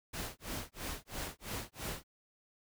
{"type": "noise with tremolo", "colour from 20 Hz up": "pink", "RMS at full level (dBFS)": -39, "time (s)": [0.13, 2.04], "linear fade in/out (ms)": 10, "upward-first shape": "sine", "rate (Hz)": 3, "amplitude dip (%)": 100, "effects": []}